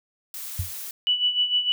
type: noise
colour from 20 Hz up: blue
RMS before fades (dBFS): -35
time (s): 0.34-0.91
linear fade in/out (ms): 2
type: tone with exponential decay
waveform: sine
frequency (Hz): 90.5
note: F#2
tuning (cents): -38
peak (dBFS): -20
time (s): 0.59-0.72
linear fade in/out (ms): 5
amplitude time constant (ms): 28
type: tone with tremolo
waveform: sine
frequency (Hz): 2960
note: F#7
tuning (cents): 0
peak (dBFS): -17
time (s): 1.07-1.72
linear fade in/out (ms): 0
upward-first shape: sine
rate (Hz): 6.6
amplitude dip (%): 70
effects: none